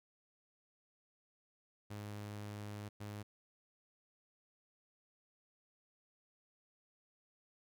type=tone bursts at uneven times; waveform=sawtooth; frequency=103.83 Hz; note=G#2; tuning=in tune; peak=-40 dBFS; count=2; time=1.9-2.89 / 3-3.23 s; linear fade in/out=10 ms; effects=none